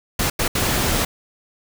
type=noise bursts at uneven times; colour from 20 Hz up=pink; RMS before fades=-20 dBFS; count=3; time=0.19-0.3 / 0.39-0.48 / 0.55-1.05 s; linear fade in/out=5 ms; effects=none